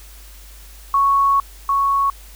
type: tone pair in turn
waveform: sine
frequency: 1108.7 / 1108.7 Hz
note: C#6 / C#6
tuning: 0 / 0 cents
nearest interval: unison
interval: 0 cents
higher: neither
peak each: -12 / -14 dBFS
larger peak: first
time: 0.94-1.4 / 1.69-2.1 s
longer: first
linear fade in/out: 2 ms
effects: added 50 Hz sine -39 dBFS peak until 2.35 s + white hiss -45 dBFS RMS until 2.35 s